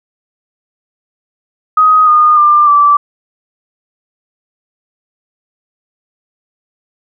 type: tone with pitch steps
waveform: sine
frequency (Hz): 1255 / 1223.5 / 1192.8 / 1162.9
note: D#6 / D#6 / D6 / D6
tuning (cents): +15 / -29 / +27 / -17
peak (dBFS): -4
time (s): 1.77-2.97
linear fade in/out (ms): 5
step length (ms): 300
effects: none